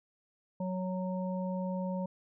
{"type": "harmonic tone", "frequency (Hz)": 185, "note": "F#3", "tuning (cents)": 0, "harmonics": [1, 3, 5], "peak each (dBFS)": [-33, -38, -43], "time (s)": [0.6, 2.06], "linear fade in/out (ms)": 5, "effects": []}